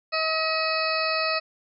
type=harmonic tone with a mistuned harmonic; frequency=637 Hz; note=D#5; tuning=41 cents sharp; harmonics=1 / 2 / 3 / 4 / 6 / 7 / 8; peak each=-28 / -28 / -33 / -29 / -36 / -31 / -34 dBFS; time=0.12-1.4 s; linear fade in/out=20 ms; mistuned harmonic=6; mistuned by=+96 cents; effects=none